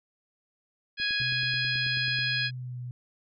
harmonic tone, 830.6 Hz, G#5, in tune, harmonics 2 / 3 / 4 / 5 / 6, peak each -30 / -32 / -33 / -34 / -35 dBFS, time 0.97-2.51 s, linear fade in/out 50 ms
click train, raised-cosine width 3 ms, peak -34 dBFS, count 12, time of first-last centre 1-2.189 s, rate 9.25 Hz
sine tone with pitch glide, 128.4 to 123.38 Hz, C3 to B2, -32 to -1 cents, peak -34 dBFS, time 1.2-2.91 s, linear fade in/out 0 ms, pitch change -69 cents, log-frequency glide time 2.4-2.8 s
effects none

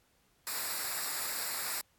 white noise with comb filter, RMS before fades -36 dBFS, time 0.47-1.81 s, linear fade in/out 0 ms, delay 0.32 ms, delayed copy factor -0.7, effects pink hiss -70 dBFS RMS until 1.98 s + AAC 64 kbps

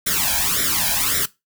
white noise with flanger, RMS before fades -20 dBFS, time 0.06-1.26 s, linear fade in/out 10 ms, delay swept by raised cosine 0.54 to 1.27 ms, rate 1.8 Hz, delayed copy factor +1, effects noise-tail reverb RT60 0.2 s tail -19 dB re dry

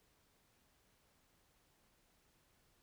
silence, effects pink hiss -74 dBFS RMS until 2.82 s

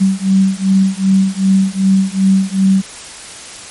sine beating tone pair, 190.7 / 193.3 Hz, G3 / G3, -47 / -24 cents, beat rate 2.6 Hz, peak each -12 dBFS, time 0-2.82 s, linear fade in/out 20 ms, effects white hiss -31 dBFS RMS until 3.7 s + MP3 48 kbps

